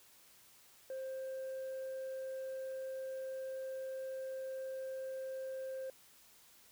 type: tone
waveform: sine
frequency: 527 Hz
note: C5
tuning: 12 cents sharp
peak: -37 dBFS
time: 0.9-5.9 s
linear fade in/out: 2 ms
effects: tanh soft clip ceiling -39 dBFS + white hiss -63 dBFS RMS until 6.71 s